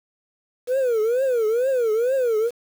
sine tone with vibrato, 481.3 Hz, B4, 45 cents flat, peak -15 dBFS, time 0.67-2.51 s, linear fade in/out 50 ms, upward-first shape triangle, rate 2.2 Hz, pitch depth 230 cents each way, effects tanh soft clip ceiling -17 dBFS + 7-bit

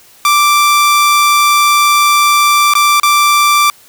sawtooth tone with dropouts, 1174.7 Hz, D6, in tune, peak -3 dBFS, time 0.25-3.7 s, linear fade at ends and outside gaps 1 ms, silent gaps 2.737-2.752 / 2.999-3.032 s, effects white hiss -43 dBFS RMS until 3.88 s

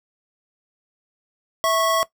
square tone pair together, 655 / 1101.6 Hz, E5 / C#6, -11 / -11 cents, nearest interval major sixth, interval 900 cents, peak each -21 dBFS, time 1.64-2.03 s, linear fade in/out 0 ms, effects noise-tail reverb RT60 0.1 s tail -17 dB re dry

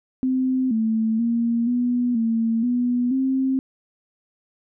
sine tone with pitch steps, 258.8 / 221.9 / 233.3 / 244.5 / 227 / 244.9 / 264.4 Hz, C4 / A3 / A#3 / B3 / A#3 / B3 / C4, -19 / +15 / +2 / -17 / -46 / -14 / +18 cents, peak -18 dBFS, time 0.23-3.59 s, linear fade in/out 0 ms, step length 480 ms, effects none

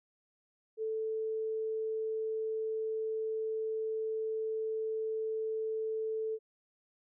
sine tone, 440 Hz, A4, in tune, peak -32 dBFS, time 0.77-6.39 s, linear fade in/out 50 ms, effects none

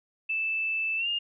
sine tone with pitch glide, 2637 to 2826 Hz, E7 to F7, 0 to +20 cents, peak -26 dBFS, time 0.29-1.19 s, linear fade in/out 10 ms, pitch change +120 cents, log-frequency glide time 0.97-1.08 s, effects none

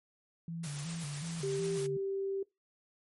sine tone with vibrato, 155.56 Hz, D#3, in tune, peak -37 dBFS, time 0.48-1.97 s, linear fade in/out 2 ms, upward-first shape square, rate 2.7 Hz, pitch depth 120 cents each way
white noise with tremolo, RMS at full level -43 dBFS, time 0.63-1.87 s, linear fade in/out 10 ms, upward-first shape triangle, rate 8 Hz, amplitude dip 25%
sine tone with pitch glide, 392.9 to 390.6 Hz, G4 to G4, +4 to -6 cents, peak -32 dBFS, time 1.43-2.43 s, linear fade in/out 5 ms, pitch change -10 cents, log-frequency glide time 1.83-2 s
effects noise-tail reverb RT60 0.2 s tail -22 dB re dry + MP3 48 kbps

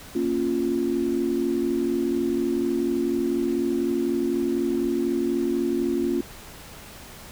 sine chord, Bb minor, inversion none, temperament equal, 233.1 / 277.2 / 349.2 Hz, Bb3 / Db4 / F4, 0 / 0 / 0 cents, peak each -28 / -26 / -24 dBFS, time 0.15-6.21 s, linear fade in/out 5 ms, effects pink hiss -43 dBFS RMS until 7.31 s

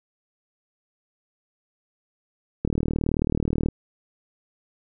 click train, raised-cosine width 3 ms, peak -10 dBFS, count 41, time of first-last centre 2.65-3.686 s, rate 38.6 Hz, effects none

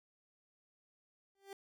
30% pulse tone with exponential growth, 393.6 Hz, G4, 7 cents sharp, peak -40 dBFS, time 1.35-1.53 s, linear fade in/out 2 ms, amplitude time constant 37 ms, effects none

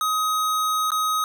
square tone with dropouts, 1260 Hz, D#6, 21 cents sharp, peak -21 dBFS, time 0.01-1.24 s, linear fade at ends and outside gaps 1 ms, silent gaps 0.905-0.918 s, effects none

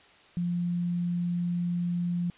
sine tone, 174.61 Hz, F3, in tune, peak -26 dBFS, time 0.37-2.3 s, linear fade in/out 0 ms, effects white hiss -56 dBFS RMS until 2.37 s + resampled to 8000 Hz

